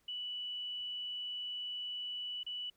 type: tone with dropouts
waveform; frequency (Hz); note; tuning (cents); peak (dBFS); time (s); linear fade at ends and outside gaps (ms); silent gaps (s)
sine; 2960; F#7; 0; -38; 0.08-2.7; 5; 2.433-2.464
effects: pink hiss -74 dBFS RMS until 2.76 s